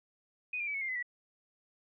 sine tone with pitch steps, 2489 / 2389 / 2293 / 2201 / 2112 / 2028 / 1946.1 Hz, D#7 / D7 / D7 / C#7 / C7 / B6 / B6, 0 / +29 / -42 / -13 / +16 / +45 / -26 cents, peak -33 dBFS, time 0.53-1.027 s, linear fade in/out 5 ms, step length 71 ms, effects none

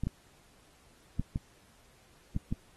clicks, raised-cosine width 5 ms, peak -19 dBFS, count 6, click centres 0.036 / 0.07 / 1.196 / 1.359 / 2.364 / 2.525 s, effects pink hiss -63 dBFS RMS until 2.76 s + AAC 32 kbps

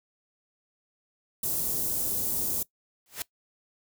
white band-stop noise, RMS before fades -29 dBFS, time 1.43-2.63 s, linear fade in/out 5 ms, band 460 to 9100 Hz, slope 12 dB/octave
white noise with exponential growth, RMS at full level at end -29 dBFS, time 3.06-3.22 s, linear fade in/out 1 ms, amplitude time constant 33 ms
effects noise-tail reverb RT60 0.1 s tail -20 dB re dry

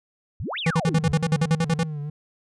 sine exponential two-way sweep, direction up then down, 69.3 to 3875 to 69.3 Hz, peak -27 dBFS, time 0.4-1.12 s, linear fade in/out 0 ms, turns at 0.59 s
square tone bursts, 163.7 Hz, E3, 12 cents flat, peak -18 dBFS, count 13, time 0.66-1.834 s, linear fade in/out 5 ms, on 46 ms, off 48 ms
triangle tone with vibrato, 151 Hz, D3, 48 cents sharp, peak -26 dBFS, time 0.87-2.1 s, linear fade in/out 5 ms, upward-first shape triangle, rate 3.3 Hz, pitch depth 86 cents each way
effects resampled to 22050 Hz

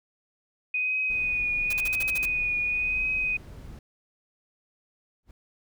sine tone with vibrato, 2489 Hz, D#7, in tune, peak -24 dBFS, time 0.74-3.37 s, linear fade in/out 5 ms, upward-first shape triangle, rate 0.95 Hz, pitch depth 30 cents each way
brown noise, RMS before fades -42 dBFS, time 1.1-3.79 s, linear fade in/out 2 ms
white noise bursts, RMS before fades -35 dBFS, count 8, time 1.7-2.256 s, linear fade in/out 5 ms, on 31 ms, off 44 ms
brown noise with exponential growth, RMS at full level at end -44 dBFS, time 5.23-5.31 s, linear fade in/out 2 ms, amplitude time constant 17 ms
effects none

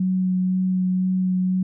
sine tone with vibrato, 185 Hz, F#3, in tune, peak -18 dBFS, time 0-1.63 s, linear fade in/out 5 ms, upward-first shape sine, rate 2 Hz, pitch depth 10 cents each way, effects none

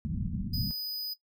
white low-pass noise, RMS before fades -33 dBFS, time 0.05-0.71 s, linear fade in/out 0 ms, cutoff 220 Hz, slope 48 dB/octave
square tone, 4978 Hz, D#8, in tune, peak -33 dBFS, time 0.53-1.14 s, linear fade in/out 10 ms
effects noise-tail reverb RT60 0.1 s tail -17 dB re dry

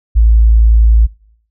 sine tone, 55.5 Hz, A1, 16 cents sharp, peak -4 dBFS, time 0.15-1.07 s, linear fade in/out 20 ms, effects noise-tail reverb RT60 0.7 s tail -24 dB re dry

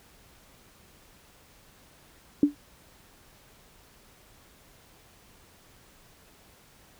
sine tone with exponential decay, 290.4 Hz, D4, 19 cents flat, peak -12 dBFS, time 2.43-2.55 s, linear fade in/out 2 ms, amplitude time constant 24 ms, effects pink hiss -57 dBFS RMS until 6.99 s

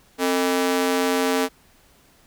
sawtooth ring-modulated tone, 356.9 Hz, F4, 38 cents sharp, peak -12 dBFS, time 0.18-1.49 s, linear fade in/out 50 ms, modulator 91.5 Hz, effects pink hiss -56 dBFS RMS until 2.26 s

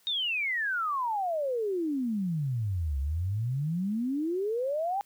sine exponential two-way sweep, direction down then up, 3754 to 66.4 to 820 Hz, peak -27 dBFS, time 0.07-5.01 s, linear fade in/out 0 ms, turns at 2.99 s, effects white hiss -64 dBFS RMS until 5.05 s

